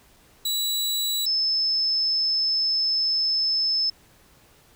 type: tone pair in turn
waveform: sawtooth / sine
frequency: 3925 / 5239 Hz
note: B7 / E8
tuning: -11 / -12 cents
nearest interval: perfect fourth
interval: 499 cents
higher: second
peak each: -20 dBFS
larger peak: neither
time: 0.45-1.26 / 1.26-3.9 s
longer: second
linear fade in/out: 5 ms
effects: pink hiss -56 dBFS RMS until 4.75 s